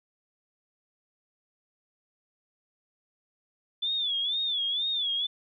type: tone with vibrato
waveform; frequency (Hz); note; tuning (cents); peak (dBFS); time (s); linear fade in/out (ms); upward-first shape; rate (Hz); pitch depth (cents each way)
sine; 3476; A7; -22; -26; 3.82-5.27; 10; sine; 2.1; 120
effects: none